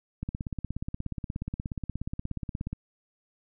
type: click train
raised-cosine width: 5 ms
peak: -20 dBFS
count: 43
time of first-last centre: 0.23-2.73 s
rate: 16.8 Hz
effects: none